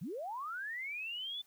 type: linear sweep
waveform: sine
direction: up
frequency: 130.81 to 3530 Hz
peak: -38 dBFS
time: 0.01-1.42 s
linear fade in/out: 10 ms
effects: white hiss -69 dBFS RMS until 1.46 s